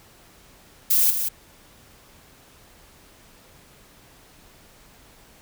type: noise with echo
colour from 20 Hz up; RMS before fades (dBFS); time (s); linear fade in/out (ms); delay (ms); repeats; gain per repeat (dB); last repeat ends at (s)
violet; -18; 0.9-1.11; 10; 180; 1; -7; 1.29
effects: pink hiss -52 dBFS RMS until 5.41 s